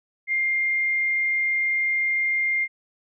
sine tone, 2111 Hz, C7, 15 cents sharp, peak -20 dBFS, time 0.27-2.68 s, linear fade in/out 50 ms, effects none

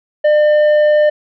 triangle tone with tanh clipping, 601 Hz, D5, 40 cents sharp, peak -9 dBFS, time 0.24-1.1 s, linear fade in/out 10 ms, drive 11 dB, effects none

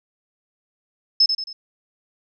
sine tone with echo, 5210 Hz, E8, 21 cents flat, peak -11 dBFS, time 1.2-1.26 s, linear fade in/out 5 ms, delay 90 ms, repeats 3, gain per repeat -7 dB, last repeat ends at 1.53 s, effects none

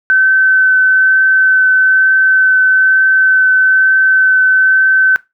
sine tone with vibrato, 1529 Hz, G6, 44 cents flat, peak -6 dBFS, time 0.1-5.16 s, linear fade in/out 0 ms, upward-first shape triangle, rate 1.1 Hz, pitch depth 11 cents each way, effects noise-tail reverb RT60 0.2 s tail -19 dB re dry

